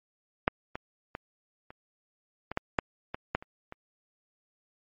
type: clicks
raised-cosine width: 0.5 ms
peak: -6 / -19 / -20 / -30 / -20 / -12 / -8 / -18 / -11 / -29 / -26 dBFS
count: 11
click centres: 0.479 / 0.755 / 1.151 / 1.705 / 2.516 / 2.574 / 2.788 / 3.145 / 3.35 / 3.425 / 3.724 s
effects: MP3 32 kbps